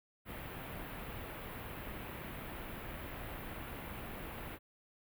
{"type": "band-stop noise", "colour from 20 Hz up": "pink", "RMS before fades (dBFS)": -45, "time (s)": [0.25, 4.59], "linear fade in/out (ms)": 50, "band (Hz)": [2900, 13000], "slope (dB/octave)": 24, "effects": []}